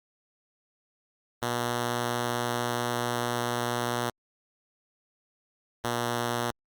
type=tone pair in turn; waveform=5% pulse; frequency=120.3 / 119.4 Hz; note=B2 / A#2; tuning=-45 / +42 cents; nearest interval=unison; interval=13 cents; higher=first; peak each=-16 dBFS; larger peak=neither; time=1.42-4.1 / 5.84-6.51 s; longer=first; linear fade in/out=5 ms; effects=Opus 48 kbps